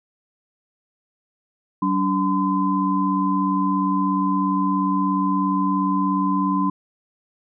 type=tone cluster; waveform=sine; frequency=190.1 / 287.1 / 1022 Hz; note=F#3 / D4 / C6; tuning=+47 / -39 / -41 cents; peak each=-22 dBFS; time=1.82-6.7 s; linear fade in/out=5 ms; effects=none

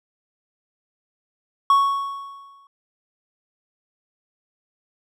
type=tone with exponential decay; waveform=triangle; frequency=1110 Hz; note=C#6; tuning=2 cents sharp; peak=-9 dBFS; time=1.7-2.67 s; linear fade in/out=2 ms; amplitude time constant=210 ms; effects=none

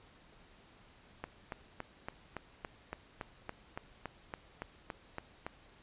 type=click train; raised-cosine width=0.5 ms; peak=-24 dBFS; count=16; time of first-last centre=1.24-5.465 s; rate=3.55 Hz; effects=pink hiss -61 dBFS RMS until 5.82 s + resampled to 8000 Hz

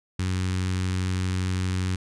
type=tone with notch filter; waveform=sawtooth; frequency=92.5 Hz; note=F#2; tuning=in tune; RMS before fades=-26 dBFS; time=0.19-1.96 s; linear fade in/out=5 ms; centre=630 Hz; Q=0.54; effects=resampled to 22050 Hz

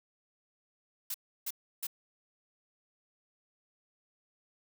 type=noise bursts; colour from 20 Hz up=blue; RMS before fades=-36 dBFS; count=3; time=1.1-1.869 s; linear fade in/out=5 ms; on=43 ms; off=320 ms; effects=none

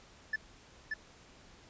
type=tone with echo; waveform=triangle; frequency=1745 Hz; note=A6; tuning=15 cents flat; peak=-28 dBFS; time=0.33-0.36 s; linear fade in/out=5 ms; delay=580 ms; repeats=1; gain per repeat=-3 dB; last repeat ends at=0.94 s; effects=pink hiss -58 dBFS RMS until 1.69 s + resampled to 16000 Hz

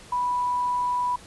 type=tone with quantisation; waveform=sine; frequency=985 Hz; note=B5; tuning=5 cents flat; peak=-22 dBFS; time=0.12-1.16 s; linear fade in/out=5 ms; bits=8; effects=pink hiss -47 dBFS RMS until 1.26 s + resampled to 24000 Hz

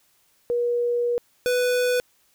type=tone pair in turn; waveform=sine / square; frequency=480 / 495.2 Hz; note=B4 / B4; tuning=-49 / +5 cents; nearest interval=minor second; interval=54 cents; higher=second; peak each=-20 dBFS; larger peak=neither; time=0.5-1.18 / 1.46-2 s; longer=first; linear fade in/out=0 ms; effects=white hiss -63 dBFS RMS until 2.34 s

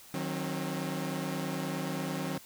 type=chord; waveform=sawtooth; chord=C diminished; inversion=first; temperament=equal with one note detuned; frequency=155.56 / 185 / 267.7 Hz; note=Eb3 / Gb3 / C4; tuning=0 / 0 / +40 cents; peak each=-33 dBFS; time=0.14-2.38 s; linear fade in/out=2 ms; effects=white hiss -53 dBFS RMS until 2.45 s

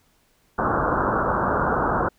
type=low-pass noise; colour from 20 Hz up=white; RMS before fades=-22 dBFS; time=0.58-2.09 s; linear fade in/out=10 ms; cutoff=1500 Hz; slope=96 dB/octave; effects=pink hiss -63 dBFS RMS until 2.18 s

